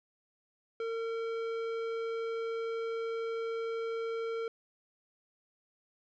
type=tone with tanh clipping; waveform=sine; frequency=455.5 Hz; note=A#4; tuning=40 cents flat; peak=-35 dBFS; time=0.8-4.48 s; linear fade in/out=2 ms; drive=14 dB; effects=none